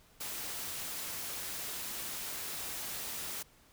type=noise; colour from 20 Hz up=white; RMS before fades=-40 dBFS; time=0.2-3.43 s; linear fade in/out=10 ms; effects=pink hiss -63 dBFS RMS until 3.72 s